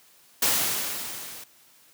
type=noise with level ramp; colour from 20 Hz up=white; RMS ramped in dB=-21 to -42 dBFS; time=0.42-1.44 s; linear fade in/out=5 ms; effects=white hiss -57 dBFS RMS until 1.93 s + high-pass 100 Hz 12 dB/octave